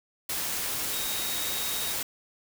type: tone in noise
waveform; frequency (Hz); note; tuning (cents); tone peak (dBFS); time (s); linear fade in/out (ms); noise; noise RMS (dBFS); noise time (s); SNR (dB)
sine; 3762; A#7; +15; -36; 0.93-1.93; 5; white; -31; 0.29-2.03; -8
effects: none